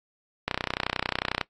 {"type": "click train", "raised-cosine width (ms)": 0.3, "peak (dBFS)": -9, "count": 30, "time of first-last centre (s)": [0.48, 1.412], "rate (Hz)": 31.1, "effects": ["noise-tail reverb RT60 0.1 s tail -20 dB re dry", "AAC 32 kbps"]}